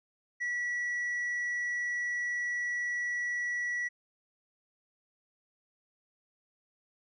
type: tone with tanh clipping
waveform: sine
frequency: 1942 Hz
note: B6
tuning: 30 cents flat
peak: -31 dBFS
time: 0.4-3.89 s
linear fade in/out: 20 ms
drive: 2 dB
effects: none